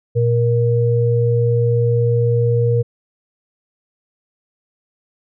sine tone pair together, 118.03 / 472.1 Hz, A#2 / A#4, +22 / +22 cents, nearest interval 2 octaves, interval 2400 cents, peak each -14 / -17 dBFS, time 0.15-2.83 s, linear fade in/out 20 ms, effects none

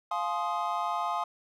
triangle chord, F minor seventh, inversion none, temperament equal with one note detuned, 698.5 / 850 / 1046.5 / 1244.5 Hz, F5 / Ab5 / C6 / Eb6, 0 / +40 / 0 / 0 cents, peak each -32 dBFS, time 0.11-1.24 s, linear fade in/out 5 ms, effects none

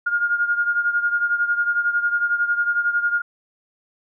sine beating tone pair, 1417 / 1428 Hz, F6 / F6, +25 / +38 cents, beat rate 11 Hz, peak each -19 / -24 dBFS, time 0.06-3.22 s, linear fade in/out 10 ms, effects none

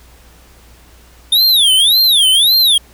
square tone with vibrato, 3566 Hz, A7, 22 cents sharp, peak -8 dBFS, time 1.32-2.78 s, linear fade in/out 5 ms, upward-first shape sine, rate 1.8 Hz, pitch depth 280 cents each way, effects added 60 Hz sine -43 dBFS peak until 2.93 s + pink hiss -46 dBFS RMS until 2.93 s

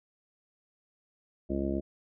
harmonic tone, 68.4 Hz, C#2, 23 cents flat, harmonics 1 / 2 / 3 / 4 / 5 / 6 / 7 / 8 / 9, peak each -36 / -44 / -34 / -36 / -33 / -45 / -45 / -45 / -39 dBFS, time 1.49-1.81 s, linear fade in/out 20 ms, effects none

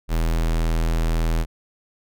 square tone, 40.9 Hz, E1, 13 cents flat, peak -19 dBFS, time 0.08-1.46 s, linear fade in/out 50 ms, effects none

